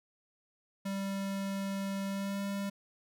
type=tone with pitch glide; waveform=square; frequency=196 to 198.74 Hz; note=G3 to G3; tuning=0 to +24 cents; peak=-34 dBFS; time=0.85-2.7 s; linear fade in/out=10 ms; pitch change=+24 cents; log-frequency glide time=2.07-2.42 s; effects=none